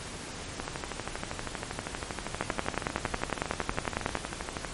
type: two click trains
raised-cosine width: 0.5 ms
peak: -11 / -17 dBFS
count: 20 / 52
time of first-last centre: 2.41-4.153 / 0.6-4.648 s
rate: 10.9 / 12.6 Hz
effects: pink hiss -40 dBFS RMS until 4.73 s + MP3 48 kbps